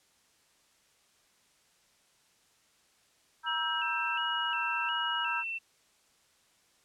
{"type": "chord", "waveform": "sine", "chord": "E diminished", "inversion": "second", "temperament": "just", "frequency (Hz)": [949.3, 1318.5, 1582.2], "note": ["Bb5", "E6", "G6"], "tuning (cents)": [31, 0, 16], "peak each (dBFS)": -35, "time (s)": [3.43, 5.44], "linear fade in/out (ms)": 50}
{"type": "tone with vibrato", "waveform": "sine", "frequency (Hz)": 2791, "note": "F7", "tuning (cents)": -2, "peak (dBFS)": -33, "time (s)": [3.46, 5.59], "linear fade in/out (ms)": 20, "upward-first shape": "square", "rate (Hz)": 1.4, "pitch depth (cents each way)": 64}
{"effects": ["white hiss -67 dBFS RMS until 6.84 s", "low-pass 9000 Hz 12 dB/octave"]}